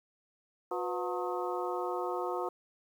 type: harmonic tone with a mistuned harmonic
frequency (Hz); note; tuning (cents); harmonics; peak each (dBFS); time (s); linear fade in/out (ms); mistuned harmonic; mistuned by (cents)
180; F#3; -47; 2 / 3 / 4 / 5 / 6 / 7; -36 / -38 / -39 / -40 / -41 / -41; 0.71-2.49; 5; 3; -130
effects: 10-bit